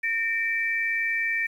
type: tone pair together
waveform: sine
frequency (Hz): 1825 / 2327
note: A#6 / D7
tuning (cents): -37 / -17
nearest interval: major third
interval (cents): 420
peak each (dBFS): -26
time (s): 0.03-1.47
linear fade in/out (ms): 10
effects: 9-bit